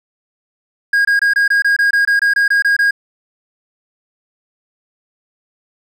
triangle tone bursts, 1632 Hz, G#6, 31 cents flat, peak -8 dBFS, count 14, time 0.93-2.909 s, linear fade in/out 5 ms, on 120 ms, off 23 ms, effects none

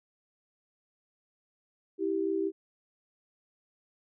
sine tone pair together, 325.4 / 390.7 Hz, E4 / G4, -22 / -6 cents, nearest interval minor third, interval 316 cents, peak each -31 / -29 dBFS, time 1.98-2.52 s, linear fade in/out 50 ms, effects none

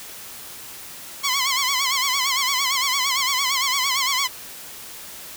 10% pulse tone with vibrato, 1066 Hz, C6, 32 cents sharp, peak -11 dBFS, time 1.23-4.28 s, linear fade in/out 20 ms, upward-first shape sine, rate 8.8 Hz, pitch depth 110 cents each way, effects white hiss -38 dBFS RMS until 5.36 s

